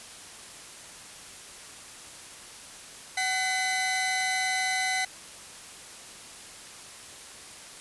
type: tone pair together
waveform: sawtooth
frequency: 753 / 2023 Hz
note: F#5 / B6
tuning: +30 / +41 cents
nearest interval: octave + perfect fourth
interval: 1711 cents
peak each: -26 / -24 dBFS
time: 3.17-5.05 s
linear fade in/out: 5 ms
effects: white hiss -45 dBFS RMS until 7.8 s + resampled to 24000 Hz